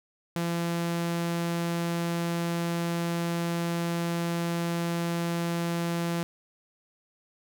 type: tone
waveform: sawtooth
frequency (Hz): 170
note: F3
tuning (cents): -46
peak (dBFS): -23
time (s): 0.36-6.23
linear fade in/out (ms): 0
effects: none